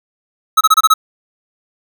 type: tone bursts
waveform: square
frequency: 1285 Hz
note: E6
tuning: 45 cents flat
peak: -6 dBFS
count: 6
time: 0.57-0.94 s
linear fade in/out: 10 ms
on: 40 ms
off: 26 ms
effects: none